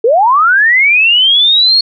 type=linear sweep; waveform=sine; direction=up; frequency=421.8 to 4364 Hz; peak=-5 dBFS; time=0.04-1.81 s; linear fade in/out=5 ms; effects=none